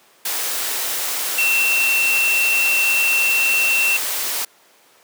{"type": "tone in noise", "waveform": "sine", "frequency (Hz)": 2700, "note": "E7", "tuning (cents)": 41, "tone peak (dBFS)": -15, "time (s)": [1.38, 3.97], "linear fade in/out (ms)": 5, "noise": "white", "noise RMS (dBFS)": -23, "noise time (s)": [0.25, 4.45], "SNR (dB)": 5, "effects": ["pink hiss -52 dBFS RMS until 5.03 s", "high-pass 400 Hz 12 dB/octave"]}